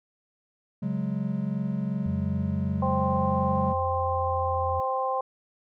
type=chord; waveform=triangle; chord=C# suspended fourth; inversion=none; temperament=equal; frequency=138.59 / 185 / 207.7 Hz; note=C#3 / F#3 / G#3; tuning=0 / 0 / 0 cents; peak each=-30 / -28 / -28 dBFS; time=0.82-3.73 s; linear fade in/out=10 ms
type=tone with pitch glide; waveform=sine; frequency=88.3 to 85.94 Hz; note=F2 to F2; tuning=+20 to -27 cents; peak=-30 dBFS; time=2.06-4.8 s; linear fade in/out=0 ms; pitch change=-47 cents; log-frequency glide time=3.56-4.6 s
type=harmonic tone; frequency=261.9 Hz; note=C4; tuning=2 cents sharp; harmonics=2 / 3 / 4; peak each=-29 / -29 / -29 dBFS; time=2.82-5.21 s; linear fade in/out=5 ms
effects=none